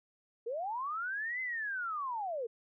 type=linear two-way sweep; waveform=sine; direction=up then down; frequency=435.4 to 2068 to 435.4 Hz; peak=-34 dBFS; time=0.46-2.47 s; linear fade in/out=10 ms; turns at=1.41 s; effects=none